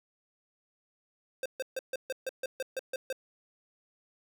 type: tone bursts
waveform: square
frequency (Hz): 523.3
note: C5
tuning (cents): 0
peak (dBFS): -32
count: 11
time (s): 1.43-3.127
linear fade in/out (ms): 2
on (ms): 27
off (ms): 140
effects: none